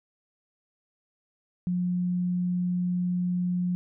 sine tone, 178.8 Hz, F3, 41 cents sharp, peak -24 dBFS, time 1.67-3.75 s, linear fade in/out 0 ms, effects none

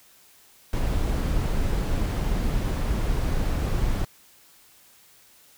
brown noise, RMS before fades -24 dBFS, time 0.73-4.05 s, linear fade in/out 2 ms, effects white hiss -55 dBFS RMS until 5.57 s

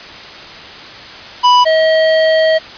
square tone pair in turn, 987.8 / 637.7 Hz, B5 / D#5, 0 / +42 cents, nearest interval minor sixth, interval 758 cents, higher first, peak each -6 / -9 dBFS, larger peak first, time 1.43-1.65 / 1.65-2.59 s, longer second, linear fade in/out 20 ms, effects white hiss -31 dBFS RMS until 2.77 s + resampled to 11025 Hz

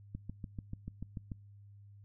click train, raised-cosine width 5 ms, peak -28 dBFS, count 9, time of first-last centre 0.15-1.318 s, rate 6.85 Hz, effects noise-tail reverb RT60 0.5 s tail -26 dB re dry + added 101 Hz sine -53 dBFS peak until 2.04 s

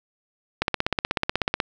click train, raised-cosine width 0.3 ms, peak -5 dBFS, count 17, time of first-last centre 0.62-1.602 s, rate 16.3 Hz, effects none

